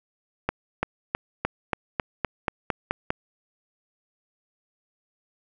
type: accelerating click train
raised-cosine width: 0.5 ms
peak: -8 dBFS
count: 11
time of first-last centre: 0.49-3.105 s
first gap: 340 ms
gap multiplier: 0.94
effects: none